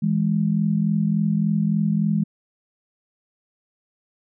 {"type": "tone pair together", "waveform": "sine", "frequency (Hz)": [163.12, 206.6], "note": ["E3", "G#3"], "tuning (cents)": [-18, -9], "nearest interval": "major third", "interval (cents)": 409, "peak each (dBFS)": [-21, -20], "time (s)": [0.02, 2.24], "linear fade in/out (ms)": 10, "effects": []}